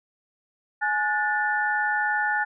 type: tone cluster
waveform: sine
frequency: 841 / 1458 / 1764 Hz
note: G#5 / F#6 / A6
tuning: +22 / -26 / +4 cents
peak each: -26 dBFS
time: 0.81-2.45 s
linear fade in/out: 20 ms
effects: none